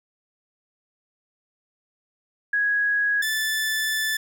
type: tone pair in turn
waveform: sine / sawtooth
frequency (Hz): 1661.2 / 1751.3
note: G#6 / A6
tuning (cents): 0 / -9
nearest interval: minor second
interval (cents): 91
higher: second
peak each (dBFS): -19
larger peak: neither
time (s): 2.53-3.22 / 3.22-4.17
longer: second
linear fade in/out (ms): 5
effects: 10-bit